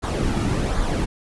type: noise with flanger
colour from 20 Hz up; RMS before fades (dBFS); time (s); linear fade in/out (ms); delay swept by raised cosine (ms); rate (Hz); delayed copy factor
brown; -22; 0.02-1.06; 20; 0.36 to 1.96; 1.3; -0.5
effects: resampled to 24000 Hz